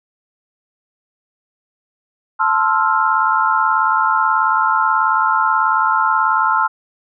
sine chord, F major seventh, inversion first, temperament equal, 880 / 1046.5 / 1318.5 / 1396.9 Hz, A5 / C6 / E6 / F6, 0 / 0 / 0 / 0 cents, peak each -18 dBFS, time 2.39-6.68 s, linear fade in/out 20 ms, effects none

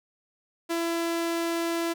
sawtooth tone, 335.5 Hz, E4, 31 cents sharp, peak -22 dBFS, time 0.69-1.94 s, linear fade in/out 20 ms, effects none

